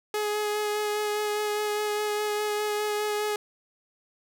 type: tone with vibrato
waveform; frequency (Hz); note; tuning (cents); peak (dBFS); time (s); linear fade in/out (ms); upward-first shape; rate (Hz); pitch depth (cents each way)
sawtooth; 420; G#4; +19; -22; 0.14-3.36; 2; sine; 4.9; 13
effects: none